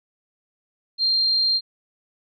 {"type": "tone", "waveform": "sine", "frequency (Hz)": 4186, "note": "C8", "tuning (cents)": 0, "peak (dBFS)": -17, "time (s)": [0.98, 1.61], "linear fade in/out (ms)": 50, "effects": []}